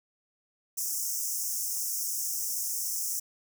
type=high-pass noise; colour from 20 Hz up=pink; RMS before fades=-32 dBFS; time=0.77-3.2 s; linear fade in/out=10 ms; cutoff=5400 Hz; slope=96 dB/octave; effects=none